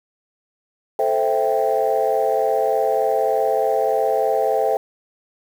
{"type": "chord", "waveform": "sine", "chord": "A minor seventh", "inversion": "none", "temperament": "equal", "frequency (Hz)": [440, 523.3, 659.3, 784], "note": ["A4", "C5", "E5", "G5"], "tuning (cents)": [0, 0, 0, 0], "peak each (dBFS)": -21, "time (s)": [0.99, 4.77], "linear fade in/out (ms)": 2, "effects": ["tanh soft clip ceiling -8 dBFS", "7-bit"]}